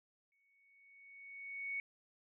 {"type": "tone with exponential growth", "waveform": "sine", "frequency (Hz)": 2225, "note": "C#7", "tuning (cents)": 6, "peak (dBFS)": -36, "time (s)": [0.32, 1.8], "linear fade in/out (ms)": 1, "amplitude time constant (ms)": 320, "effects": []}